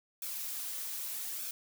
blue noise with flanger, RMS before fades -39 dBFS, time 0.22-1.51 s, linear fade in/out 2 ms, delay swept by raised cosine 1 to 5.9 ms, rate 0.82 Hz, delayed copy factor -0.55, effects none

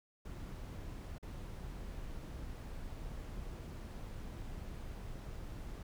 brown noise with dropouts, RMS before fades -45 dBFS, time 0.25-5.83 s, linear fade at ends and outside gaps 5 ms, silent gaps 1.183-1.227 s, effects none

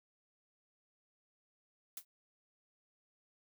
blue noise with exponential decay, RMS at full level -39 dBFS, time 1.97-2.05 s, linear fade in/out 2 ms, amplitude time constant 17 ms, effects none

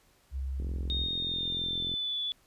sine tone, 66.8 Hz, C2, 36 cents sharp, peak -31 dBFS, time 0.31-1.08 s, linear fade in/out 50 ms
click train, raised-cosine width 3 ms, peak -29 dBFS, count 59, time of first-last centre 0.6-1.939 s, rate 43.3 Hz
sine tone with pitch glide, 3700 to 3452 Hz, A#7 to A7, -14 to -34 cents, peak -30 dBFS, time 0.9-2.32 s, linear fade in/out 0 ms, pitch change -120 cents, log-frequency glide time 1.14-2.19 s
effects pink hiss -65 dBFS RMS until 2.46 s + resampled to 32000 Hz

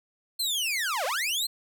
sawtooth linear two-way sweep, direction down then up, 4253 to 491.3 to 4253 Hz, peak -23 dBFS, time 0.39-1.47 s, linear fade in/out 10 ms, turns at 1.05 s, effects none

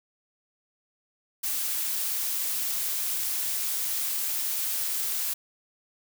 blue noise, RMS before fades -29 dBFS, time 1.43-5.34 s, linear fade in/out 10 ms, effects none

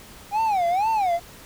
triangle tone with vibrato, 784 Hz, G5, in tune, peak -17 dBFS, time 0.31-1.2 s, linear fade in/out 50 ms, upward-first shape sine, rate 2.1 Hz, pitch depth 240 cents each way, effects pink hiss -45 dBFS RMS until 1.45 s

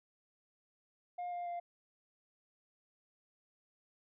sine tone with pitch steps, 710 / 703.1 / 696.2 Hz, F5 / F5 / F5, +28 / +11 / -6 cents, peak -35 dBFS, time 1.18-1.6 s, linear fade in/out 10 ms, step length 140 ms, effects tanh soft clip ceiling -37 dBFS

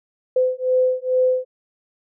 sine beating tone pair, 509 / 511.3 Hz, C5 / C5, -48 / -40 cents, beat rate 2.3 Hz, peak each -19 dBFS, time 0.36-1.45 s, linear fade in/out 5 ms, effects none

